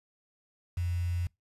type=tone with quantisation; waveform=sine; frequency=87.5 Hz; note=F2; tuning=4 cents sharp; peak=-28 dBFS; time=0.77-1.27 s; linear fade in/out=5 ms; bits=8; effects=noise-tail reverb RT60 0.2 s tail -25 dB re dry + resampled to 32000 Hz